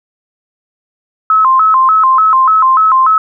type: tone with vibrato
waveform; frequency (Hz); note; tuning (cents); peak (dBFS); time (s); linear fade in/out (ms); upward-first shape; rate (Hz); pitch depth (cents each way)
sine; 1164; D6; -16; -5; 1.3-3.18; 2; square; 3.4; 180
effects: none